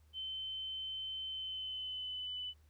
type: tone with pitch glide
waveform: sine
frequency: 3075 to 2994 Hz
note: G7 to F#7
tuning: -34 to +20 cents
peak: -39 dBFS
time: 0.13-2.54 s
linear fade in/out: 50 ms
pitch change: -46 cents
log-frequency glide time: 1.29-2.4 s
effects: added 76 Hz sine -62 dBFS peak until 2.69 s + pink hiss -75 dBFS RMS until 2.69 s